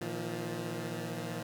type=chord; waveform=15% pulse; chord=Bb suspended fourth; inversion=none; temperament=equal with one note detuned; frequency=116.54 / 159.29 / 174.61 Hz; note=Bb2 / Eb3 / F3; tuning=0 / +41 / 0 cents; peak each=-34 dBFS; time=0.01-1.43 s; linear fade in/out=5 ms; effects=none